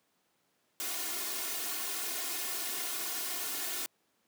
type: noise with comb filter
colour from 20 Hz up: white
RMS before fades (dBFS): -36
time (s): 0.8-3.86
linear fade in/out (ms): 0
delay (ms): 2.8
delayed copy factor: +0.95
effects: pink hiss -74 dBFS RMS until 4.27 s + high-pass 200 Hz 12 dB/octave